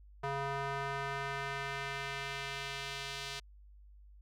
square tone with band-pass filter sweep, 138.59 Hz, C#3, in tune, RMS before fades -39 dBFS, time 0.23-3.4 s, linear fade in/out 10 ms, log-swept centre 980 to 3900 Hz, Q 1.1, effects added 50 Hz sine -54 dBFS peak until 4.21 s

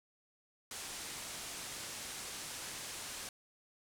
white low-pass noise, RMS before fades -45 dBFS, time 0.71-3.29 s, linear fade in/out 2 ms, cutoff 10000 Hz, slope 24 dB/octave, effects none

